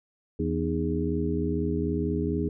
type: harmonic tone with a mistuned harmonic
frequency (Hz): 82.41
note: E2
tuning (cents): 0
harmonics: 1 / 2 / 3 / 4 / 5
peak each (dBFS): -31 / -31 / -31 / -31 / -31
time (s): 0.39-2.49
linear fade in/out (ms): 5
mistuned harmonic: 4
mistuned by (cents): -98
effects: none